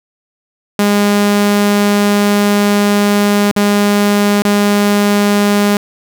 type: tone with dropouts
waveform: sawtooth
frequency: 204.6 Hz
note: G#3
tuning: 26 cents flat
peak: -5 dBFS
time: 0.79-5.77 s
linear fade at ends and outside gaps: 2 ms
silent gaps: 3.514-3.563 / 4.421-4.45 s
effects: 7-bit